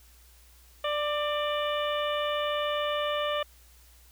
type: harmonic tone with a mistuned harmonic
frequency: 591 Hz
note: D5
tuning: 11 cents sharp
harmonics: 1 / 2 / 3 / 4 / 5 / 6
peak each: -29 / -32 / -38 / -40 / -36 / -40 dBFS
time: 0.84-3.43 s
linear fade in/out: 5 ms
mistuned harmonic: 3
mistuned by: +23 cents
effects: added 60 Hz sine -55 dBFS peak until 4.11 s + white hiss -59 dBFS RMS until 4.11 s